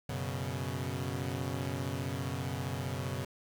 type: chord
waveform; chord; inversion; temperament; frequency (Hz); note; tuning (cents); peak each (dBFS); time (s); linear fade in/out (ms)
sawtooth; F# suspended fourth; none; equal; 92.5 / 123.47 / 138.59; F#2 / B2 / C#3; 0 / 0 / 0; -35 / -34 / -34; 0.09-3.25; 5
effects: 9-bit